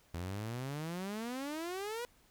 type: exponential sweep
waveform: sawtooth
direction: up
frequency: 82.41 to 493.9 Hz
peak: -34 dBFS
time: 0.14-2.05 s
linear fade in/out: 0 ms
effects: pink hiss -67 dBFS RMS until 2.3 s